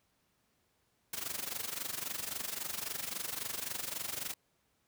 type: noise with amplitude modulation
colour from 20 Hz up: white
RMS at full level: -36 dBFS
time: 1.13-4.34 s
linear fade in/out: 5 ms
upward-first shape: sine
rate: 23.7 Hz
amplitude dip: 80%
effects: pink hiss -75 dBFS RMS until 4.87 s + high-pass 60 Hz 12 dB/octave